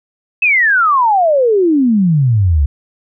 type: exponential sweep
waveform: sine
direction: down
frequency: 2637 to 66.9 Hz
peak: -8 dBFS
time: 0.42-2.66 s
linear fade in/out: 5 ms
effects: none